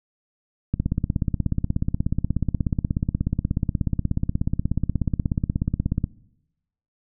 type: click train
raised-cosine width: 5 ms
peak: -9 dBFS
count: 89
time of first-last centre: 0.74-6.041 s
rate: 16.6 Hz
effects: noise-tail reverb RT60 0.9 s tail -22 dB re dry